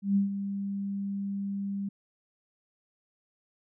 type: tone with ADSR envelope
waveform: sine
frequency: 198.6 Hz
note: G3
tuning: 23 cents sharp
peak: -20 dBFS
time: 0.02-1.89 s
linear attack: 140 ms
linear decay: 130 ms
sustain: -10 dB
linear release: 7 ms
effects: none